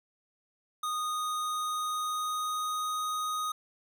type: tone with pitch glide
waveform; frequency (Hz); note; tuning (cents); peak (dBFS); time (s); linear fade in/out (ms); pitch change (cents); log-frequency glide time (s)
square; 1236 to 1246.8; D#6 to D#6; -12 to +3; -31; 0.83-3.52; 5; +15; 0.95-3.07
effects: none